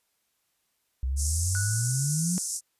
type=exponential sweep; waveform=sine; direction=up; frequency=62.4 to 185 Hz; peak=-25 dBFS; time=1.03-2.38 s; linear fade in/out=0 ms
type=band-pass noise; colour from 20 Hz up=white; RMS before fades=-32 dBFS; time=1.16-2.61 s; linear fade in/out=50 ms; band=5600 to 10000 Hz; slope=48 dB/octave
type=tone with exponential decay; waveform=triangle; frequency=1474 Hz; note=F#6; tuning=7 cents flat; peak=-29 dBFS; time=1.55-2.47 s; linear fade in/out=0 ms; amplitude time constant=200 ms
effects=white hiss -74 dBFS RMS until 2.79 s + resampled to 32000 Hz